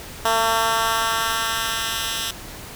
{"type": "tone with high-pass filter sweep", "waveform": "10% pulse", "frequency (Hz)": 225.7, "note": "A3", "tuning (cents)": 44, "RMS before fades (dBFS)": -22, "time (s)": [0.25, 2.31], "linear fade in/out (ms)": 5, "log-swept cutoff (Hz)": [670, 2800], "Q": 1, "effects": ["pink hiss -37 dBFS RMS until 2.75 s"]}